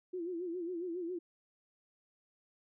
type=tone with vibrato; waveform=sine; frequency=349.2 Hz; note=F4; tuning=in tune; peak=-36 dBFS; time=0.13-1.19 s; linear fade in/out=10 ms; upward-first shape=sine; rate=7.3 Hz; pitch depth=100 cents each way; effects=none